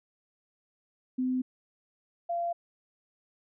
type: tone pair in turn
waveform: sine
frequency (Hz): 255.5 / 687.4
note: C4 / F5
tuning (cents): -41 / -28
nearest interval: octave + perfect fourth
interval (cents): 1713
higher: second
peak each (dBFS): -26 / -28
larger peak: first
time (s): 1.18-1.42 / 2.29-2.53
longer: neither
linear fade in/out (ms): 10
effects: none